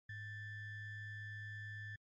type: ring-modulated tone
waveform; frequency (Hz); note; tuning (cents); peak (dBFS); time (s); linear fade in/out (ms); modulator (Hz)
triangle; 830.6; G#5; 0; -40; 0.09-1.96; 5; 935
effects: MP3 32 kbps